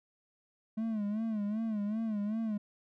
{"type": "tone with vibrato", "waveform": "triangle", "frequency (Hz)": 214.7, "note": "A3", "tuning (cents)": -42, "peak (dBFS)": -29, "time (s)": [0.77, 2.58], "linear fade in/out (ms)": 10, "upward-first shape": "sine", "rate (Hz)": 2.6, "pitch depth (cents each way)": 96, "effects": []}